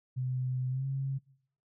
sine tone with pitch glide, 127.9 to 135.51 Hz, C3 to C#3, -39 to -39 cents, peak -30 dBFS, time 0.16-1.19 s, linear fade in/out 20 ms, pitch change +100 cents, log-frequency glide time 0.69-0.86 s, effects noise-tail reverb RT60 0.7 s tail -22 dB re dry

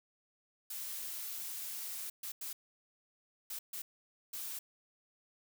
blue noise bursts at uneven times, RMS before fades -42 dBFS, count 6, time 0.7-2.1 / 2.23-2.32 / 2.41-2.53 / 3.5-3.59 / 3.73-3.82 / 4.33-4.59 s, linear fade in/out 5 ms, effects none

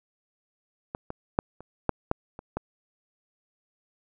clicks, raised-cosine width 1 ms, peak -18 / -20 / -7 / -29 / -8 / -9 / -25 / -15 dBFS, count 8, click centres 0.949 / 1.104 / 1.389 / 1.606 / 1.893 / 2.114 / 2.391 / 2.57 s, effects none

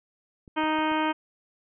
clicks, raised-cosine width 3 ms, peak -35 dBFS, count 4, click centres 0.478 / 0.637 / 0.788 / 0.917 s
harmonic tone, 311.1 Hz, D#4, in tune, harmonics 1 / 2 / 3 / 4 / 5 / 6 / 7 / 8 / 9 / 10, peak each -27 / -33 / -27 / -34 / -34 / -41 / -38 / -38 / -44 / -39 dBFS, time 0.56-1.13 s, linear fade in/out 20 ms
effects none

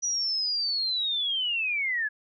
sine linear sweep, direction down, 5880 to 1661.2 Hz, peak -25 dBFS, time 0.02-2.09 s, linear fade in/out 20 ms, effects none

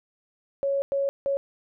sine tone bursts at uneven times, 554.4 Hz, C#5, in tune, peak -22 dBFS, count 3, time 0.63-0.82 / 0.92-1.09 / 1.26-1.37 s, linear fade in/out 0 ms, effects none

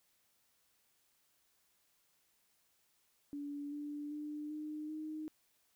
sine tone with pitch steps, 287.7 / 293.1 / 298.5 / 304.1 / 309.8 Hz, D4 / D4 / D4 / D#4 / D#4, -36 / -3 / +28 / -40 / -7 cents, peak -40 dBFS, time 3.33-5.28 s, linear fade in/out 0 ms, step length 390 ms, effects white hiss -75 dBFS RMS until 5.75 s

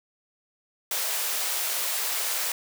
white high-pass noise, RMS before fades -28 dBFS, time 0.91-2.52 s, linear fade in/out 2 ms, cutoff 460 Hz, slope 24 dB/octave, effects none

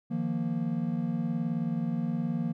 triangle chord, Eb suspended second, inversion none, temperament equal, 155.56 / 174.61 / 233.1 Hz, Eb3 / F3 / Bb3, 0 / 0 / 0 cents, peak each -32 / -30 / -29 dBFS, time 0.1-2.53 s, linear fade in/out 20 ms, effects none

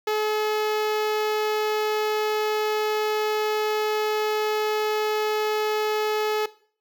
sawtooth tone with notch filter, 427.6 Hz, A4, 49 cents flat, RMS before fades -24 dBFS, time 0.07-6.46 s, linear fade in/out 5 ms, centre 9300 Hz, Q 0.78, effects noise-tail reverb RT60 0.5 s tail -19 dB re dry

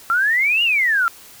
sine exponential two-way sweep, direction up then down, 1330 to 2900 to 1330 Hz, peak -14 dBFS, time 0.1-1.08 s, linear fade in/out 0 ms, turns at 0.63 s, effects white hiss -43 dBFS RMS until 1.4 s

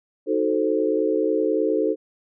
sine chord, D# diminished seventh, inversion none, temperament equal, 311.1 / 370 / 440 / 523.3 Hz, D#4 / F#4 / A4 / C5, 0 / 0 / 0 / 0 cents, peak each -24 / -26 / -22 / -26 dBFS, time 0.26-1.96 s, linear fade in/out 50 ms, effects none

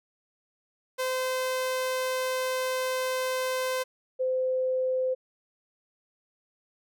sawtooth / sine tone pair in turn, 515 / 515 Hz, C5 / C5, -28 / -28 cents, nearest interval unison, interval 0 cents, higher neither, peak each -23 / -24 dBFS, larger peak first, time 0.98-3.84 / 4.19-5.15 s, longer first, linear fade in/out 20 ms, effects none

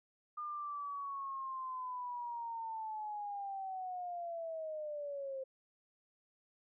sine linear sweep, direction down, 1213 to 525 Hz, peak -39 dBFS, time 0.37-5.44 s, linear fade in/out 10 ms, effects none

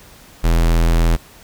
square tone, 41.66 Hz, E1, 19 cents sharp, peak -12 dBFS, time 0.43-1.17 s, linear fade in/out 20 ms, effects pink hiss -44 dBFS RMS until 1.43 s

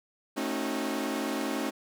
sawtooth chord, D# half-diminished seventh, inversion second, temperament equal with one note detuned, 220 / 271.2 / 311.1 / 370 Hz, A3 / C#4 / D#4 / F#4, 0 / -38 / 0 / 0 cents, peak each -32 / -29 / -31 / -34 dBFS, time 0.36-1.71 s, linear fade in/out 20 ms, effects none

